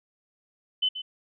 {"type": "tone with echo", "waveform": "sine", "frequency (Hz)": 3030, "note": "F#7", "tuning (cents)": 40, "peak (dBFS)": -21, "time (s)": [0.82, 0.89], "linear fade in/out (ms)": 10, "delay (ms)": 130, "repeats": 1, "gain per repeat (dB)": -11, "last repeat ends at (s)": 1.02, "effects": []}